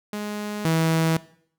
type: tone pair in turn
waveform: sawtooth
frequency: 208.6 / 162.23 Hz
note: G#3 / E3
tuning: +8 / -27 cents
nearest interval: major third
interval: 435 cents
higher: first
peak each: -24 / -15 dBFS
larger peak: second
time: 0.13-0.65 / 0.65-1.17 s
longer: neither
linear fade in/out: 2 ms
effects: noise-tail reverb RT60 0.6 s tail -19 dB re dry